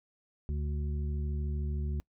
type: harmonic tone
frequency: 73.42 Hz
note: D2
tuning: in tune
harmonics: 1 / 2 / 3 / 5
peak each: -31 / -39 / -44 / -48 dBFS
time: 0.49-2 s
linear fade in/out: 0 ms
effects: noise-tail reverb RT60 0.1 s tail -25 dB re dry